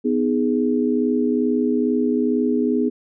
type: chord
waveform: sine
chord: G# minor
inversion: first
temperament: just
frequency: 249.2 / 311.5 / 415.3 Hz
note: B3 / D#4 / G#4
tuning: +16 / +2 / 0 cents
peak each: -19 / -23 / -22 dBFS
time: 0.04-2.9 s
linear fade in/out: 20 ms
effects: none